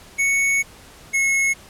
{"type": "tone pair in turn", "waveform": "square", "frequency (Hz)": [2217, 2179], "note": ["C#7", "C#7"], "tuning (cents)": [0, -30], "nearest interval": "unison", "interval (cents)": 30, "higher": "first", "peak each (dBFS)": -17, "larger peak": "neither", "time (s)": [[0.18, 0.63], [1.13, 1.54]], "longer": "first", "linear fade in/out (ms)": 20, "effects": ["pink hiss -45 dBFS RMS until 1.69 s", "low-pass 12000 Hz 12 dB/octave"]}